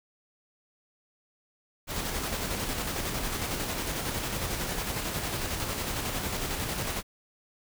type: noise with tremolo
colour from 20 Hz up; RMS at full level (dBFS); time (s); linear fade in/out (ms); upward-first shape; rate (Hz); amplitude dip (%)
pink; -31; 1.87-7.03; 50; square; 11; 30
effects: none